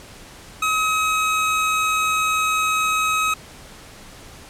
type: tone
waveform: 25% pulse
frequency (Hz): 1273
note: D#6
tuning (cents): +39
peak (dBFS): -14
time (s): 0.62-3.34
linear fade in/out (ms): 5
effects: pink hiss -42 dBFS RMS until 4.49 s + low-pass 11000 Hz 12 dB/octave